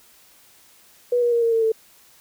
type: tone with pitch steps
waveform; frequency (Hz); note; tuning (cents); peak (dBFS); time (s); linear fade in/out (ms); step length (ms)
sine; 487.4 / 478.5 / 469.7 / 461.1 / 452.7 / 444.4; B4 / A#4 / A#4 / A#4 / A4 / A4; -23 / +45 / +13 / -19 / +49 / +17; -16; 1.12-1.72; 5; 100
effects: white hiss -53 dBFS RMS until 2.2 s